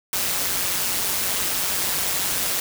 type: noise with amplitude modulation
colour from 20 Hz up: white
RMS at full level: -21 dBFS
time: 0.13-2.6 s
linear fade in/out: 2 ms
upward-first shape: sine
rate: 188 Hz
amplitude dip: 60%
effects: none